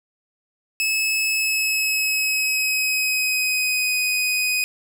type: tone with pitch glide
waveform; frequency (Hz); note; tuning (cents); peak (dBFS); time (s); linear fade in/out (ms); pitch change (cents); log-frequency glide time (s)
sawtooth; 2592 to 2499; E7 to D#7; -30 to +7; -16; 0.8-4.64; 0; -63; 1.32-3.99
effects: none